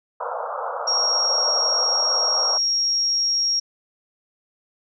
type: band-pass noise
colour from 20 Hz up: pink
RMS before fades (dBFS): -28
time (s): 0.2-2.58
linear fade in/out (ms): 10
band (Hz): 480 to 1400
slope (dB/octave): 96
type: tone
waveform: sine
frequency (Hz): 5588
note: F8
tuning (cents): 0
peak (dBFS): -18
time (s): 0.87-3.6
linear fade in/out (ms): 10
effects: none